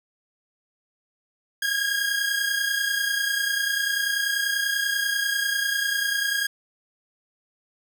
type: tone pair together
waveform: sawtooth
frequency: 1619.8 / 1650 Hz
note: G#6 / G#6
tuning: -44 / -12 cents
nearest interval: unison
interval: 32 cents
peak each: -22 dBFS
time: 1.62-6.47 s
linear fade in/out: 5 ms
effects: none